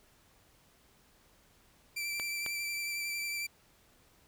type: tone with vibrato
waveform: sawtooth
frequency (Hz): 2341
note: D7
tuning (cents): -6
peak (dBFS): -31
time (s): 1.96-3.47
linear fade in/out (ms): 10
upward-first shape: sine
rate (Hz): 11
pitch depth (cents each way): 18
type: clicks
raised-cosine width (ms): 0.3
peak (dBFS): -23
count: 2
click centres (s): 2.198 / 2.463
effects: pink hiss -65 dBFS RMS until 4.27 s